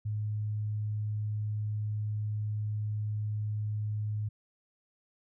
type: tone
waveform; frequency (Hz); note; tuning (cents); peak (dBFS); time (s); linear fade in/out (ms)
sine; 106; G#2; +36; -30; 0.05-4.29; 10
effects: none